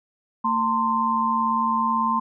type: tone cluster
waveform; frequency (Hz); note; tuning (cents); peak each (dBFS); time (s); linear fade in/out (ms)
sine; 225.9 / 907 / 1045; A3 / A#5 / C6; +46 / -48 / -2; -27 / -25 / -21; 0.44-2.2; 10
effects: none